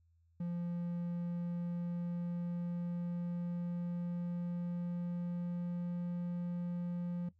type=tone with pitch glide; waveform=triangle; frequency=173.2 to 175.01 Hz; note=F3 to F3; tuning=-14 to +4 cents; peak=-33 dBFS; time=0.4-7.29 s; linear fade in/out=5 ms; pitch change=+18 cents; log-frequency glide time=1-6.05 s; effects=noise-tail reverb RT60 0.1 s tail -17 dB re dry + added 83 Hz sine -67 dBFS peak until 7.39 s